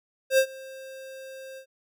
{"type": "tone with ADSR envelope", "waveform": "square", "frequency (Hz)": 530, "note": "C5", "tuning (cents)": 22, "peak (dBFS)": -16, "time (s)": [0.3, 1.66], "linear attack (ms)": 81, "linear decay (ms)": 77, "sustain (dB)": -24, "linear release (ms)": 84, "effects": []}